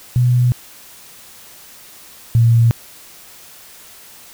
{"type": "tone pair in turn", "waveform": "sine", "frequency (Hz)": [123.47, 116.09], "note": ["B2", "A#2"], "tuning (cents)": [0, -7], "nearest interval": "minor second", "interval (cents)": 107, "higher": "first", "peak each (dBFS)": [-10, -8], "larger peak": "second", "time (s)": [[0.16, 0.52], [2.35, 2.71]], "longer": "neither", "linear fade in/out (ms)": 0, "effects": ["white hiss -41 dBFS RMS until 4.33 s"]}